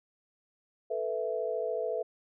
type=chord; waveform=sine; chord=A suspended second; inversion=none; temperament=equal; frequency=440 / 493.9 / 659.3 Hz; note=A4 / B4 / E5; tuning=0 / 0 / 0 cents; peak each=-34 dBFS; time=0.9-2.03 s; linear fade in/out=10 ms; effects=none